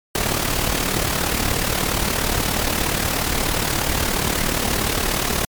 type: noise with amplitude modulation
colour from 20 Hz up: pink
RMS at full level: -18 dBFS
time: 0.15-5.45 s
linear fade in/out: 2 ms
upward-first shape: sine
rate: 36.9 Hz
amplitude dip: 60%
effects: MP3 96 kbps